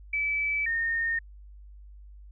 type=tone pair in turn; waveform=sine; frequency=2304 / 1834.5 Hz; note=D7 / A#6; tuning=-34 / -28 cents; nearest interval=major third; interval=394 cents; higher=first; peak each=-25 dBFS; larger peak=neither; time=0.13-0.66 / 0.66-1.19 s; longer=neither; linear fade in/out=5 ms; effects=added 50 Hz sine -45 dBFS peak until 2.31 s